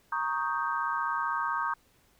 sine chord, Eb dominant seventh, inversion second, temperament equal, 932.3 / 1108.7 / 1244.5 / 1568 Hz, Bb5 / Db6 / Eb6 / G6, 0 / 0 / 0 / 0 cents, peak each -33 / -33 / -33 / -34 dBFS, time 0.12-1.74 s, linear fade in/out 5 ms, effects pink hiss -65 dBFS RMS until 2.19 s

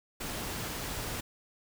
pink noise, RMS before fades -37 dBFS, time 0.2-1.21 s, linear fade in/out 10 ms, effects none

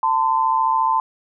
sine tone pair together, 893 / 1027.2 Hz, A5 / C6, +25 / -32 cents, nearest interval major second, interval 243 cents, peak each -18 dBFS, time 0.03-1 s, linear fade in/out 2 ms, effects none

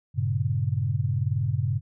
sine chord, G diminished, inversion none, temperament equal, 98 / 116.54 / 138.59 Hz, G2 / Bb2 / Db3, 0 / 0 / 0 cents, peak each -27 dBFS, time 0.14-1.81 s, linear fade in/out 50 ms, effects none

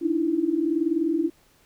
sine tone cluster, 294.6 / 313.2 / 334.1 Hz, D4 / D#4 / E4, +6 / +11 / +23 cents, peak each -27 / -27 / -23 dBFS, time 0.01-1.3 s, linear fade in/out 20 ms, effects pink hiss -60 dBFS RMS until 1.65 s

